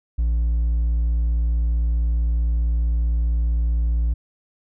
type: tone with hard clipping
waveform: sine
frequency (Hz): 57.7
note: A#1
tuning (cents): -17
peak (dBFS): -18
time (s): 0.18-4.14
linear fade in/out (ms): 10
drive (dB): 2
effects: none